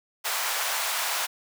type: high-pass noise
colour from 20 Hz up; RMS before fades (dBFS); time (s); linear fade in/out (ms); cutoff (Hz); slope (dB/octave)
pink; -28; 0.24-1.27; 20; 730; 24
effects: none